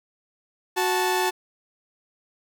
sawtooth tone pair together, 368.7 / 877 Hz, F#4 / A5, -6 / -6 cents, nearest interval octave + minor third, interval 1500 cents, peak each -20 dBFS, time 0.76-1.31 s, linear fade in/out 20 ms, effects none

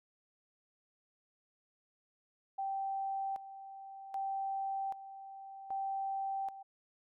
sine tone with tremolo, 780 Hz, G5, 9 cents flat, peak -34 dBFS, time 2.58-6.63 s, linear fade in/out 10 ms, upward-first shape square, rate 0.64 Hz, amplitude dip 75%, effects none

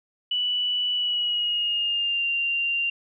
sine tone with pitch glide, 2960 to 2778 Hz, F#7 to F7, 0 to -10 cents, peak -22 dBFS, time 0.31-2.9 s, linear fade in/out 5 ms, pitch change -110 cents, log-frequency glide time 0.93-2.26 s, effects none

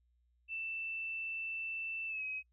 sine tone with pitch glide, 2662 to 2540 Hz, E7 to D#7, +16 to +35 cents, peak -37 dBFS, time 0.48-2.43 s, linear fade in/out 50 ms, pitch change -81 cents, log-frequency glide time 2.07-2.23 s, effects noise-tail reverb RT60 0.1 s tail -25 dB re dry + added 60 Hz sine -70 dBFS peak until 2.52 s

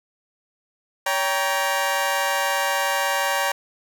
20% pulse chord, G diminished, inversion second, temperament just, 564.5 / 784 / 940.8 Hz, Db5 / G5 / Bb5, +31 / 0 / +16 cents, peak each -20 dBFS, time 1.06-3.52 s, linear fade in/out 5 ms, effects none

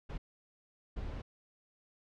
brown noise bursts at uneven times, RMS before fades -40 dBFS, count 2, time 0.09-0.18 / 0.96-1.22 s, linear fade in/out 10 ms, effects low-pass 4000 Hz 12 dB/octave

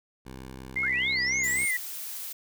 10% pulse tone, 65.1 Hz, C2, 8 cents flat, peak -32 dBFS, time 0.25-1.66 s, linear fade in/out 20 ms
sine tone with vibrato, 2054 Hz, C7, 33 cents flat, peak -25 dBFS, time 0.76-1.77 s, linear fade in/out 5 ms, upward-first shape sine, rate 3.7 Hz, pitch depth 100 cents each way
sine linear sweep, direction up, 1314 to 9370 Hz, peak -30 dBFS, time 0.83-1.71 s, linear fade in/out 2 ms
blue noise, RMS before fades -37 dBFS, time 1.43-2.33 s, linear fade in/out 10 ms
effects none

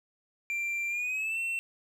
triangle tone with pitch glide, 2364 to 2700 Hz, D7 to E7, +11 to +41 cents, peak -28 dBFS, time 0.5-1.59 s, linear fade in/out 0 ms, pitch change +230 cents, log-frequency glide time 0.88-1.39 s, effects none

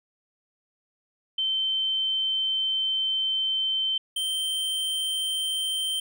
sine / square tone pair in turn, 3096 / 3123 Hz, G7 / G7, -22 / -7 cents, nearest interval unison, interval 15 cents, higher second, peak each -23 / -26 dBFS, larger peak first, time 1.38-3.98 / 4.16-6 s, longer first, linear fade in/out 5 ms, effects none

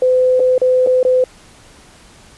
sine tone with dropouts, 509 Hz, C5, 48 cents flat, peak -9 dBFS, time 0.02-1.24 s, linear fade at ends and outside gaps 2 ms, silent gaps 0.396-0.401 / 0.58-0.616 / 0.864-0.871 / 1.03-1.05 s, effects pink hiss -44 dBFS RMS until 2.37 s + resampled to 24000 Hz

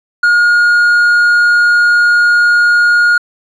sine tone with hard clipping, 1431 Hz, F6, 42 cents sharp, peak -7 dBFS, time 0.23-3.18 s, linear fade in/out 5 ms, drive 3 dB, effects resampled to 22050 Hz

